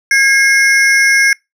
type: ring-modulated tone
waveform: square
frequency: 1896 Hz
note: A#6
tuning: 29 cents sharp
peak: -5 dBFS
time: 0.11-1.33 s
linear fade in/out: 2 ms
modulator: 258 Hz
effects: noise-tail reverb RT60 0.2 s tail -25 dB re dry + low-pass 9000 Hz 12 dB/octave